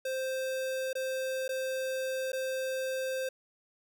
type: tone with dropouts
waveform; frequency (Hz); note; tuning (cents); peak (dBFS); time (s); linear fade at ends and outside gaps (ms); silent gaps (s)
square; 523.3; C5; 0; -32; 0.05-3.29; 5; 0.931-0.952 / 1.48-1.49 / 2.32-2.33
effects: none